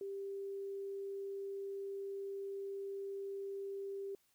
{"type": "tone", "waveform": "sine", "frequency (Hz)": 394.5, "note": "G4", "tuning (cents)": 11, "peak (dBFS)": -40, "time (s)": [0.01, 4.15], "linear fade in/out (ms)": 2, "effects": ["white hiss -75 dBFS RMS until 4.34 s"]}